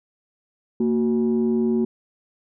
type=tone pair together; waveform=sine; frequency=230 / 370.1 Hz; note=A#3 / F#4; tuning=-23 / 0 cents; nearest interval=minor sixth; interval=823 cents; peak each=-18 / -21 dBFS; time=0.8-1.85 s; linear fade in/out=5 ms; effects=tanh soft clip ceiling -13 dBFS